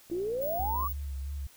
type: click train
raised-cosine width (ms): 2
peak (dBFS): -35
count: 45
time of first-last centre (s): 0.1-0.842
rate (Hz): 59.3
type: exponential sweep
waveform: sine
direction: up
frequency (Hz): 329.7 to 1175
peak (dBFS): -29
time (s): 0.11-0.88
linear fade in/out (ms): 10
type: tone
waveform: sine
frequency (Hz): 15650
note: B9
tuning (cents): -17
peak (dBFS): -36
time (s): 0.41-0.93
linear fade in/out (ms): 10
type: tone with vibrato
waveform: sine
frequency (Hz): 69.3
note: C#2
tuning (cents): 0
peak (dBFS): -33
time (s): 0.59-1.47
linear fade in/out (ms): 5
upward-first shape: sine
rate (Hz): 3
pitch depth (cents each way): 52
effects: white hiss -57 dBFS RMS until 1.56 s